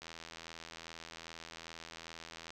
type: click train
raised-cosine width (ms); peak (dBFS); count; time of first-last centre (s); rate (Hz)
0.2; -29; 206; 0.02-2.505; 82.5
effects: 11-bit